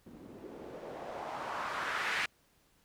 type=noise with low-pass filter sweep; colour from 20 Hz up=blue; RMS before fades=-39 dBFS; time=0.06-2.26 s; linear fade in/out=5 ms; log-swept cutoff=240 to 2100 Hz; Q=2.1; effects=pink hiss -69 dBFS RMS until 2.84 s